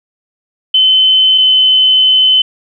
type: tone pair in turn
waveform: sine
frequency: 3055 / 3044 Hz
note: G7 / F#7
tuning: -45 / +48 cents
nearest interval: unison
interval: 7 cents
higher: first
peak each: -5 dBFS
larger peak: neither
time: 0.74-1.38 / 1.38-2.42 s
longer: second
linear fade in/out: 5 ms
effects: none